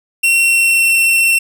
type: tone with pitch glide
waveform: 45% pulse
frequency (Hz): 2726 to 2707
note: F7 to E7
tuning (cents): -43 to +45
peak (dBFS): -9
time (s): 0.23-1.39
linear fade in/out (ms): 10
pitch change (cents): -12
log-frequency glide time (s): 0.39-0.9
effects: none